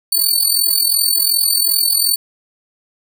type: tone with amplitude modulation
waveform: 15% pulse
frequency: 4502 Hz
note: C#8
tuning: 26 cents sharp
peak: -3 dBFS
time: 0.12-2.16 s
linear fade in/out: 5 ms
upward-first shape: sine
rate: 42.7 Hz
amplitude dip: 70%
effects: none